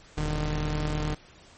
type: tone pair together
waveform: sawtooth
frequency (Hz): 40.23 / 151.4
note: E1 / D#3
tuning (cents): -41 / -47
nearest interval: octave + major seventh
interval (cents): 2294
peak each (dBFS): -25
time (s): 0.17-1.15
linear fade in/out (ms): 10
effects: pink hiss -53 dBFS RMS until 1.57 s + MP3 32 kbps